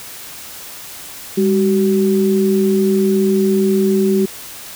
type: tone pair together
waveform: sine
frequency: 201.1 / 379.6 Hz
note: G3 / F#4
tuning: +44 / +44 cents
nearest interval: major seventh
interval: 1100 cents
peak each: -14 dBFS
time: 1.37-4.26 s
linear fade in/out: 10 ms
effects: white hiss -33 dBFS RMS until 4.75 s